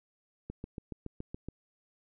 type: click train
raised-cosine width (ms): 3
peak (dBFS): -26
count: 8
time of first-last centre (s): 0.5-1.486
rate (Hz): 7.1
effects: none